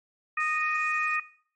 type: harmonic tone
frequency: 619 Hz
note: D#5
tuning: 9 cents flat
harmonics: 2 / 3 / 4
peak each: -29 / -30 / -30 dBFS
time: 0.37-1.2 s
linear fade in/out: 5 ms
type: noise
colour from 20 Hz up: violet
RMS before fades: -41 dBFS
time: 0.4-1.16 s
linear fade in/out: 2 ms
effects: noise-tail reverb RT60 0.5 s tail -17 dB re dry + MP3 32 kbps